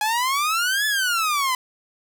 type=exponential two-way sweep; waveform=sawtooth; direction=up then down; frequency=830.6 to 1742 to 1001 Hz; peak=-16 dBFS; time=0.01-1.55 s; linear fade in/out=2 ms; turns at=0.86 s; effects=none